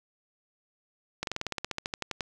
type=slowing click train; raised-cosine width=0.2 ms; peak=-14 dBFS; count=16; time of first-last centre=1.23-2.208 s; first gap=42 ms; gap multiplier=1.06; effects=none